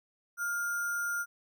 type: tone with sample-and-hold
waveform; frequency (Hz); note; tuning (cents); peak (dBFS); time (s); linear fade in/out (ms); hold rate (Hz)
sine; 1411; F6; +17; -30; 0.37-1.26; 50; 7350
effects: none